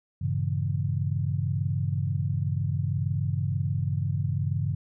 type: chord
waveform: sine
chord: G diminished seventh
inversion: none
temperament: equal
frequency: 98 / 116.54 / 138.59 / 164.81 Hz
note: G2 / Bb2 / Db3 / Fb3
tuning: 0 / 0 / 0 / 0 cents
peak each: -28 / -34 / -28 / -34 dBFS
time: 0.21-4.75 s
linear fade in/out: 10 ms
effects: none